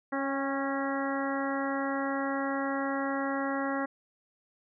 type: harmonic tone with a mistuned harmonic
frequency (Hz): 274.7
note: C#4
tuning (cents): -16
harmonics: 1 / 2 / 3 / 4 / 5 / 6 / 7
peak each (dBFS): -32 / -35 / -37 / -38 / -39 / -40 / -40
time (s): 0.12-3.86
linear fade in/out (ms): 10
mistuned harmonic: 3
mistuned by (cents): -21
effects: none